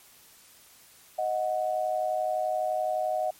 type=tone pair together; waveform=sine; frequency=625 / 736.7 Hz; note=D#5 / F#5; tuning=+8 / -8 cents; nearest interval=minor third; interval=284 cents; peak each=-28 dBFS; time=1.18-3.31 s; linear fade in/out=10 ms; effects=white hiss -55 dBFS RMS until 3.39 s + MP3 64 kbps